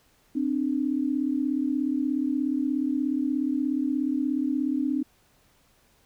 sine tone pair together, 261.6 / 298.4 Hz, C4 / D4, 0 / +28 cents, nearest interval major second, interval 228 cents, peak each -26 dBFS, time 0.35-5.03 s, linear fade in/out 10 ms, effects pink hiss -63 dBFS RMS until 6.05 s

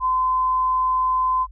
sine tone, 1026 Hz, C6, 34 cents flat, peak -17 dBFS, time 0-1.47 s, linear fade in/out 50 ms, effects added 50 Hz sine -39 dBFS peak until 1.51 s

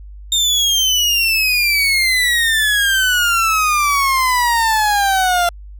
30% pulse exponential sweep, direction down, 3665 to 688 Hz, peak -10 dBFS, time 0.32-5.49 s, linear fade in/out 2 ms, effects added 50 Hz sine -32 dBFS peak until 5.79 s

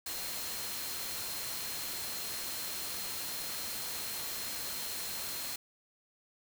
sine tone in noise, 4186 Hz, C8, in tune, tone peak -45 dBFS, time 0.06-5.56 s, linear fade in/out 5 ms, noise white, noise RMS -39 dBFS, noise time 0.06-5.56 s, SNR -9 dB, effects none

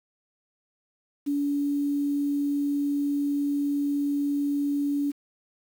sine tone with quantisation, 286.1 Hz, D4, 45 cents flat, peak -23 dBFS, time 1.26-5.12 s, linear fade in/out 20 ms, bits 8, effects none

